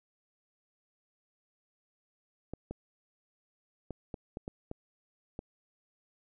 clicks, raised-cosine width 2 ms, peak -25 dBFS, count 8, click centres 2.536 / 2.71 / 3.907 / 4.142 / 4.371 / 4.479 / 4.714 / 5.391 s, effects none

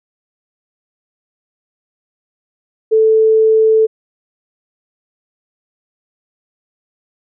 sine tone, 440 Hz, A4, in tune, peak -7 dBFS, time 2.91-3.87 s, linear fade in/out 20 ms, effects none

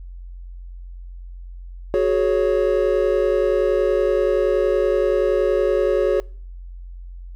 triangle chord, F# suspended second, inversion none, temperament equal with one note detuned, 370 / 420.6 / 554.4 Hz, F#4 / G#4 / C#5, 0 / +22 / 0 cents, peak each -18 dBFS, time 1.94-6.2 s, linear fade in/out 0 ms, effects noise-tail reverb RT60 0.5 s tail -26 dB re dry + added 44 Hz sine -33 dBFS peak until 7.35 s

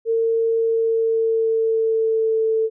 sine tone with pitch glide, 454.4 to 443.8 Hz, A#4 to A4, -44 to +15 cents, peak -16 dBFS, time 0.05-2.7 s, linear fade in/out 50 ms, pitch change -41 cents, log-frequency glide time 0.56-2.42 s, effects none

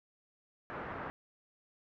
white low-pass noise, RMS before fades -42 dBFS, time 0.7-1.1 s, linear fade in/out 0 ms, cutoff 1600 Hz, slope 24 dB/octave, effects none

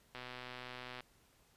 click train, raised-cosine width 0.3 ms, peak -30 dBFS, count 108, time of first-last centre 0.15-1.006 s, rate 125 Hz, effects pink hiss -69 dBFS RMS until 1.56 s + resampled to 32000 Hz

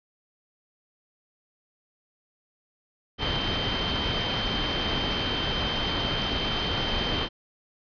sine tone in noise, 3122 Hz, G7, 8 cents flat, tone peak -30 dBFS, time 3.18-7.29 s, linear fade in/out 50 ms, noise pink, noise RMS -28 dBFS, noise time 3.18-7.29 s, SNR -5 dB, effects resampled to 11025 Hz

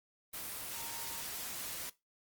sine tone in noise, 922 Hz, A#5, 19 cents flat, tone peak -52 dBFS, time 0.73-1.21 s, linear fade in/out 10 ms, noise white, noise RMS -42 dBFS, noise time 0.33-1.9 s, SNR -13 dB, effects noise-tail reverb RT60 0.2 s tail -18 dB re dry + Opus 24 kbps

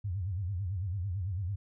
sine tone with vibrato, 93.9 Hz, F#2, 26 cents sharp, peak -31 dBFS, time 0.04-1.56 s, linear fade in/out 10 ms, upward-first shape sine, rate 9 Hz, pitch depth 180 cents each way, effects none

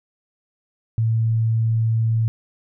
sine tone, 112.8 Hz, A2, 44 cents sharp, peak -16 dBFS, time 0.98-2.28 s, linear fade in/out 0 ms, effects none

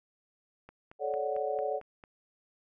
click train, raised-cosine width 0.5 ms, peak -34 dBFS, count 7, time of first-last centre 0.69-2.038 s, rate 4.45 Hz
sine chord, D major seventh, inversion second, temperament equal with one note detuned, 432.7 / 554.4 / 587.3 / 740 Hz, A4 / C#5 / D5 / F#5, -29 / 0 / 0 / 0 cents, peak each -35 dBFS, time 0.99-1.81 s, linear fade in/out 50 ms
effects none

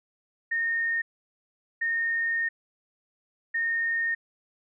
sine tone bursts at uneven times, 1838 Hz, A#6, 25 cents flat, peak -24 dBFS, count 3, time 0.51-1.02 / 1.81-2.49 / 3.54-4.15 s, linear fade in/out 10 ms, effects none

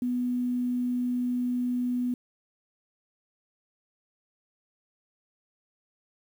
sine tone with quantisation, 246.9 Hz, B3, in tune, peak -25 dBFS, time 0.02-2.14 s, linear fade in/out 2 ms, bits 9, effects none

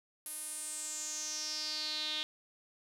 sawtooth tone with band-pass filter sweep, 306 Hz, D#4, 29 cents flat, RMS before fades -39 dBFS, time 0.26-2.23 s, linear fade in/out 0 ms, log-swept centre 11000 to 3500 Hz, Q 6, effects none

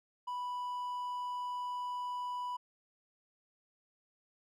triangle tone, 987 Hz, B5, 1 cent flat, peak -34 dBFS, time 0.27-2.57 s, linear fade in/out 10 ms, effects none

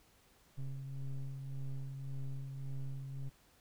triangle ring-modulated tone, 67 Hz, C2, 42 cents sharp, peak -33 dBFS, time 0.57-3.3 s, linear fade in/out 20 ms, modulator 67.9 Hz, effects pink hiss -67 dBFS RMS until 3.6 s

